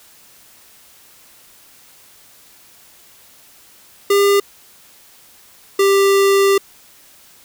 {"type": "tone pair in turn", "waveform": "square", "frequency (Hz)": [401.4, 394.5], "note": ["G4", "G4"], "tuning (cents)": [41, 11], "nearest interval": "unison", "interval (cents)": 30, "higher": "first", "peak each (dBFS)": -11, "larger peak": "neither", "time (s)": [[4.1, 4.4], [5.79, 6.58]], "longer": "second", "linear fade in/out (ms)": 5, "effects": ["white hiss -47 dBFS RMS until 7.44 s"]}